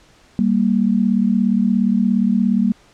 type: tone pair together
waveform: sine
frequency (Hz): 196 / 233.1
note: G3 / A#3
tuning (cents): 0 / 0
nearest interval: minor third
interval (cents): 300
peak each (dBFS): -16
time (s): 0.39-2.72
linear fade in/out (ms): 0
effects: pink hiss -51 dBFS RMS until 2.93 s + low-pass 7000 Hz 12 dB/octave